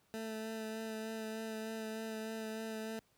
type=tone with vibrato; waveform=20% pulse; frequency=220.7 Hz; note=A3; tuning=5 cents sharp; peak=-35 dBFS; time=0.14-2.99 s; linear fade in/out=0 ms; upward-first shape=sine; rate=3.3 Hz; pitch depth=16 cents each way; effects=pink hiss -73 dBFS RMS until 3.17 s + high-pass 60 Hz 12 dB/octave